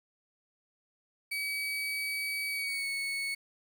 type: tone with pitch glide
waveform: 35% pulse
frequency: 2277 to 2213 Hz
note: C#7 to C#7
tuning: +46 to -3 cents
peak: -30 dBFS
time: 1.31-3.35 s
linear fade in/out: 10 ms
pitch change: -49 cents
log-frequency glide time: 2.49-2.88 s
effects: 10-bit